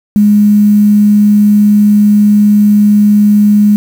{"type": "tone with quantisation", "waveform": "sine", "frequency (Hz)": 207.7, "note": "G#3", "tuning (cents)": 0, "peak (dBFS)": -3, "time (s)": [0.16, 3.76], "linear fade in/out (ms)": 0, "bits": 5, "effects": []}